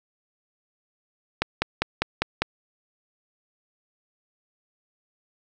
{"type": "click train", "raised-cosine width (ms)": 0.3, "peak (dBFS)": -5, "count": 6, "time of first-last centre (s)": [1.42, 2.42], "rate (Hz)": 5, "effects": []}